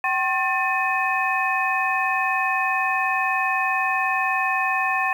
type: tone cluster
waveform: sine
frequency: 764 / 1076 / 1786 / 2523 Hz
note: G5 / C6 / A6 / D#7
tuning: -45 / +48 / +25 / +23 cents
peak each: -25 dBFS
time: 0.04-5.13 s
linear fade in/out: 2 ms
effects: 8-bit